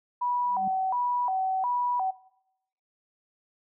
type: tone with vibrato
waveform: sine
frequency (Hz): 861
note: A5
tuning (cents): -38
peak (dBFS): -25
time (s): 0.21-2.11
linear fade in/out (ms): 10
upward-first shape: square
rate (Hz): 1.4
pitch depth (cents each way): 220
type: tone with exponential growth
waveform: sine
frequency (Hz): 196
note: G3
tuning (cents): 0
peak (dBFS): -33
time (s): 0.4-0.68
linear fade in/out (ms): 2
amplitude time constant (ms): 59
effects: noise-tail reverb RT60 0.8 s tail -20 dB re dry